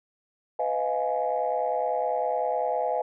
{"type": "chord", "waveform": "sine", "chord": "F half-diminished seventh", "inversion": "second", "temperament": "just", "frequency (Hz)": [502.9, 628.6, 698.5, 838.1], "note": ["Cb5", "Eb5", "F5", "Ab5"], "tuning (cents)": [31, 18, 0, 16], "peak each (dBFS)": -29, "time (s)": [0.59, 3.02], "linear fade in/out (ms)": 5, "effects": ["tanh soft clip ceiling -15 dBFS"]}